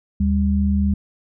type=tone pair together; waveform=sine; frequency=76 / 199.76 Hz; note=D#2 / G3; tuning=-40 / +33 cents; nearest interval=octave + perfect fourth; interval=1673 cents; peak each=-18 dBFS; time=0.2-0.94 s; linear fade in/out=5 ms; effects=none